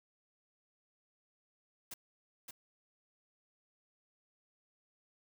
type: noise with echo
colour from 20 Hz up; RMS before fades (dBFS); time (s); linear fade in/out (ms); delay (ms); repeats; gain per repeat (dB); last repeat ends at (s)
white; -45; 1.91-1.94; 5; 570; 1; -3; 2.51
effects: none